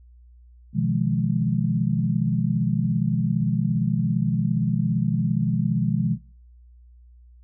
sine chord, F half-diminished seventh, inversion second, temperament just, 125.72 / 157.15 / 174.61 / 209.5 Hz, Cb3 / Eb3 / F3 / Ab3, +31 / +18 / 0 / +15 cents, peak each -25 dBFS, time 0.73-6.18 s, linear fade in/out 50 ms, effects noise-tail reverb RT60 0.4 s tail -20 dB re dry + added 60 Hz sine -47 dBFS peak until 7.43 s

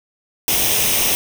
white noise with comb filter, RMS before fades -17 dBFS, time 0.48-1.15 s, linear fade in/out 0 ms, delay 0.34 ms, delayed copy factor +0.55, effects none

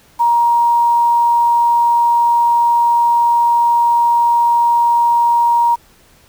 sine tone with quantisation, 943 Hz, A#5, 20 cents sharp, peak -9 dBFS, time 0.19-5.76 s, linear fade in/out 20 ms, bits 6, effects pink hiss -49 dBFS RMS until 6.28 s

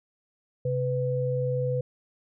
sine tone pair together, 132.17 / 499 Hz, C3 / B4, +18 / +18 cents, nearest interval octave + major seventh, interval 2300 cents, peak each -27 dBFS, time 0.65-1.81 s, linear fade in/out 5 ms, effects none

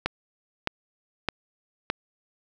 click train, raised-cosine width 0.3 ms, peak -8 dBFS, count 4, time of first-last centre 0.06-1.9 s, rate 1.63 Hz, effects none

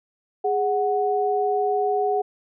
sine tone pair together, 413.4 / 740 Hz, G#4 / F#5, -8 / 0 cents, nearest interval minor seventh, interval 1008 cents, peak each -22 dBFS, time 0.44-2.22 s, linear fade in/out 10 ms, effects none

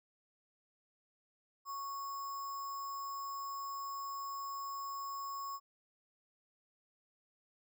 sine tone with sample-and-hold, 1108.7 Hz, C#6, in tune, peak -39 dBFS, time 1.65-5.6 s, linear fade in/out 50 ms, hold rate 6300 Hz, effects none

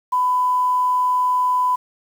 sine tone, 1000 Hz, B5, 21 cents sharp, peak -15 dBFS, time 0.12-1.76 s, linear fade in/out 10 ms, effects 7-bit

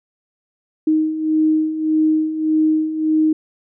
sine beating tone pair, 311.1 / 312.8 Hz, D#4 / D#4, 0 / +9 cents, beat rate 1.7 Hz, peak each -21 / -15 dBFS, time 0.87-3.33 s, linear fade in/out 5 ms, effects none

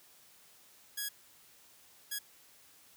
5% pulse tone bursts at uneven times, 1661.2 Hz, G#6, in tune, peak -24 dBFS, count 2, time 0.97-1.09 / 2.11-2.19 s, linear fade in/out 10 ms, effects white hiss -61 dBFS RMS until 2.96 s + high-pass 60 Hz 12 dB/octave

